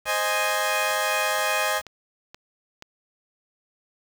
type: chord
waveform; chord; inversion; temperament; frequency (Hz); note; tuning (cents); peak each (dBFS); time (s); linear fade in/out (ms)
15% pulse; Ab major; first; equal; 523.3 / 622.3 / 830.6; C5 / Eb5 / Ab5; 0 / 0 / 0; -22 / -19 / -20; 0.05-1.82; 50
type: click train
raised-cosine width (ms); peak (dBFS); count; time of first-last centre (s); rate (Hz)
0.2; -23; 5; 0.91-2.824; 2.09
effects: 7-bit